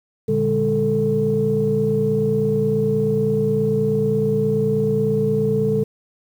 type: tone cluster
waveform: sine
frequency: 117.2 / 146.6 / 203.2 / 441 Hz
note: A#2 / D3 / G#3 / A4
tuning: +10 / -3 / -38 / +4 cents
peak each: -26 / -23 / -22 / -18 dBFS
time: 0.28-5.84 s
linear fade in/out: 10 ms
effects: tanh soft clip ceiling -7 dBFS + 8-bit